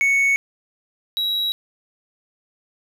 triangle tone pair in turn, 2217 / 3872 Hz, C#7 / B7, 0 / -35 cents, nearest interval minor seventh, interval 965 cents, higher second, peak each -13 / -18 dBFS, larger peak first, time 0.01-0.36 / 1.17-1.52 s, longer neither, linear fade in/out 0 ms, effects none

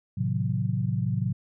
sine chord, A diminished seventh, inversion none, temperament equal with one note detuned, 110 / 130.81 / 155.56 / 182.13 Hz, A2 / C3 / Eb3 / Gb3, 0 / 0 / 0 / -27 cents, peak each -28 / -28 / -34 / -30 dBFS, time 0.17-1.33 s, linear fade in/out 10 ms, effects none

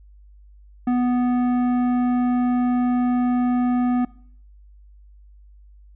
sine tone with tanh clipping, 246.9 Hz, B3, in tune, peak -19 dBFS, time 0.87-4.05 s, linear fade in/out 5 ms, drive 12 dB, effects noise-tail reverb RT60 0.6 s tail -22 dB re dry + added 50 Hz sine -45 dBFS peak until 5.95 s

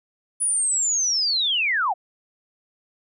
sine linear sweep, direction down, 9930 to 660 Hz, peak -19 dBFS, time 0.4-1.94 s, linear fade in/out 20 ms, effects none

